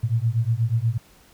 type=beating tone pair; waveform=sine; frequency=110.8 / 119.1 Hz; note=A2 / A#2; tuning=+13 / +38 cents; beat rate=8.3 Hz; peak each=-22 dBFS; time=0.03-0.98 s; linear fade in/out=10 ms; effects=pink hiss -54 dBFS RMS until 1.33 s